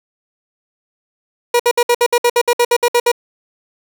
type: tone bursts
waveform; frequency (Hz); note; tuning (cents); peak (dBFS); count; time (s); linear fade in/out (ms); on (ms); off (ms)
30% pulse; 480.3; B4; -48; -7; 14; 1.54-3.117; 5; 56; 61
effects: none